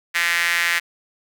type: tone with high-pass filter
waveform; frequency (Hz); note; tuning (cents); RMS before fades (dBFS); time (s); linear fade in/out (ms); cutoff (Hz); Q
sawtooth; 171.4; F3; -32; -20; 0.14-0.8; 20; 1900; 3.8
effects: none